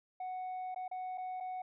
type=tone with dropouts; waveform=sine; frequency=740 Hz; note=F#5; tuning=in tune; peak=-35 dBFS; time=0.2-1.62 s; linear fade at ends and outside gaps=5 ms; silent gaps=0.746-0.76 / 0.88-0.913 / 1.176-1.18 / 1.402-1.406 s; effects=tanh soft clip ceiling -37 dBFS